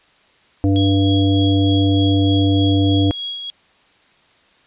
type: harmonic tone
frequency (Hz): 98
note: G2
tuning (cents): 0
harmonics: 1 / 3 / 5 / 7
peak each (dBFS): -15 / -15 / -26 / -29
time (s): 0.64-3.11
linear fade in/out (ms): 0
type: tone with tremolo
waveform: sine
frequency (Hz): 3312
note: G#7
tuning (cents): -5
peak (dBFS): -22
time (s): 0.76-3.5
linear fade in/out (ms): 0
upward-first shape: sine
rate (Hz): 3.3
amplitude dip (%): 40
effects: white hiss -54 dBFS RMS until 4.66 s + resampled to 8000 Hz